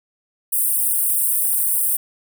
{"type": "high-pass noise", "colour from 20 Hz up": "pink", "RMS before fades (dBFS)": -19, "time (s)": [0.52, 1.97], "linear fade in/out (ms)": 10, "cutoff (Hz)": 8600, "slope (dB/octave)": 96, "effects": []}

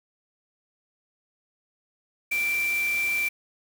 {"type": "tone in noise", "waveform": "sine", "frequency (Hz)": 2349, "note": "D7", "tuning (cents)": 0, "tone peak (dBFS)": -23, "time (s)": [2.31, 3.29], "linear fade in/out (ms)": 10, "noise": "white", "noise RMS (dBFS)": -37, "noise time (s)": [2.31, 3.29], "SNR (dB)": 11, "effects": []}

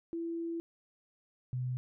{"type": "tone pair in turn", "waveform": "sine", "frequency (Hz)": [334.3, 126.16], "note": ["E4", "B2"], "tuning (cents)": [24, 37], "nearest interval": "octave + perfect fourth", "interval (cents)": 1687, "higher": "first", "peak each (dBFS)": [-34, -32], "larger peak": "second", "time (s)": [[0.13, 0.6], [1.53, 1.77]], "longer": "first", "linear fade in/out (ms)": 0, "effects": []}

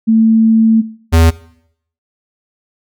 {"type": "tone pair in turn", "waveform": ["sine", "square"], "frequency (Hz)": [223.2, 82.19], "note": ["A3", "E2"], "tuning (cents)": [25, -5], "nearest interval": "octave + perfect fourth", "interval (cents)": 1730, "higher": "first", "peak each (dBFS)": -6, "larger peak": "neither", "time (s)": [[0.07, 0.82], [1.12, 1.31]], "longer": "first", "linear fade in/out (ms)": 20, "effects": ["noise-tail reverb RT60 0.7 s tail -20 dB re dry"]}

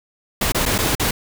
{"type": "noise with dropouts", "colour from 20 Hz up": "pink", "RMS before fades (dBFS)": -19, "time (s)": [0.41, 1.11], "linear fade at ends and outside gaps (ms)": 5, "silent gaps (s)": [[0.521, 0.546], [0.655, 0.66], [0.781, 0.786], [0.952, 0.996]], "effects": []}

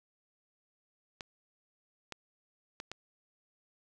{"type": "clicks", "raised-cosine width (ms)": 0.2, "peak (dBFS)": -23, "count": 4, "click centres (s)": [1.208, 2.123, 2.801, 2.916], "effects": []}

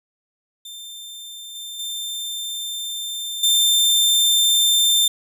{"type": "tone with level steps", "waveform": "sawtooth", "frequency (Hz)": 3583, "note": "A7", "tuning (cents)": 31, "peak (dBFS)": [-31, -28, -23, -11], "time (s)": [0.65, 5.08], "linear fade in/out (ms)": 5, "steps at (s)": [1.55, 1.79, 3.43], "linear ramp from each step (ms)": 5, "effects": []}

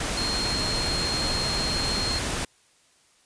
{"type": "tone in noise", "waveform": "sine", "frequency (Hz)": 4227, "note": "C8", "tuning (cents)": 17, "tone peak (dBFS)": -27, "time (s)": [0.17, 2.19], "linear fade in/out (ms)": 5, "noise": "pink", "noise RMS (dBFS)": -28, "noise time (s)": [0, 2.45], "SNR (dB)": -2, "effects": ["white hiss -61 dBFS RMS until 3.25 s", "resampled to 22050 Hz"]}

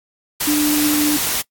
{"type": "tone in noise", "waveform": "sine", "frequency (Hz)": 297.5, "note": "D4", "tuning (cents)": 22, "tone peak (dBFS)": -15, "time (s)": [0.47, 1.17], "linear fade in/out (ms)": 10, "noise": "white", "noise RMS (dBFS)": -20, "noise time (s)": [0.4, 1.42], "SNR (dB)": 2, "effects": ["noise-tail reverb RT60 0.1 s tail -25 dB re dry", "AAC 64 kbps"]}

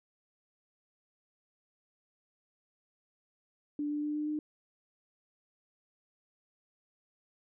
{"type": "tone with pitch steps", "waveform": "sine", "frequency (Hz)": [293.7, 295.9, 298.1, 300.4, 302.7], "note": ["D4", "D4", "D4", "D4", "D#4"], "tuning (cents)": [0, 13, 26, 39, -48], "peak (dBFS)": -31, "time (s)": [3.79, 4.39], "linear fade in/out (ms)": 2, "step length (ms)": 120, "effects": []}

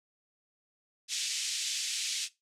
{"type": "band-pass noise", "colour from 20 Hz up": "white", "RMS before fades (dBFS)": -34, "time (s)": [1.08, 2.29], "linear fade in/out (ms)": 50, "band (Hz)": [2500, 7600], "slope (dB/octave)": 24, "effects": ["noise-tail reverb RT60 0.2 s tail -18 dB re dry", "low-pass 12000 Hz 12 dB/octave"]}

